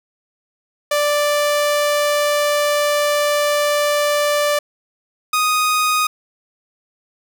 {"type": "tone pair in turn", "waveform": "sawtooth", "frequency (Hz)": [587.3, 1244.4], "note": ["D5", "D#6"], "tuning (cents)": [0, 0], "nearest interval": "octave + minor second", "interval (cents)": 1300, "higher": "second", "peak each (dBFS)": -11, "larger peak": "neither", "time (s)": [[0.91, 4.59], [5.33, 6.07]], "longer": "first", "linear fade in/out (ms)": 5, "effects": []}